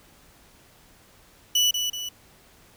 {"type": "tone with echo", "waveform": "30% pulse", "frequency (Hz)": 2960, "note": "F#7", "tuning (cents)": 0, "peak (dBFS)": -15, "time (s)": [1.55, 1.71], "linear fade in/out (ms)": 5, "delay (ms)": 190, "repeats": 2, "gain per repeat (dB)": -6, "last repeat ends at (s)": 2.09, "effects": ["pink hiss -55 dBFS RMS until 2.76 s"]}